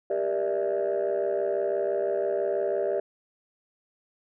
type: chord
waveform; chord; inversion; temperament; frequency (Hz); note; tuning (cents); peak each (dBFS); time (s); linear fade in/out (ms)
sine; E half-diminished seventh; first; just; 395.6 / 474.7 / 593.3 / 659.3; G4 / Bb4 / D5 / E5; +16 / +31 / +18 / 0; -27 / -31 / -27 / -30; 0.1-3; 5
effects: tanh soft clip ceiling -19 dBFS